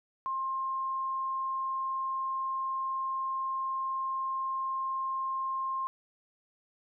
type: tone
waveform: sine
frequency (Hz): 1061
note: C6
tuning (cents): +24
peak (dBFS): -30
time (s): 0.26-5.87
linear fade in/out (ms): 0
effects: none